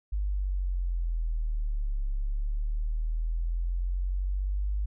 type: exponential two-way sweep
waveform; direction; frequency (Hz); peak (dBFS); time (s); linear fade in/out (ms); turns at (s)
sine; down then up; 51.1 to 34.41 to 51.1; -26; 0.12-4.86; 10; 2.06
effects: none